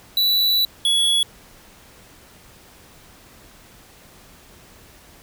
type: tone pair in turn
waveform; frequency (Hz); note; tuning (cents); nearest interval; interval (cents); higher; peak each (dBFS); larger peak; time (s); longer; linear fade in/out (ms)
square; 3951 / 3374; B7 / G#7; 0 / +27; minor third; 273; first; -16 / -16; neither; 0.17-0.65 / 0.85-1.23; first; 2
effects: pink hiss -48 dBFS RMS until 5.22 s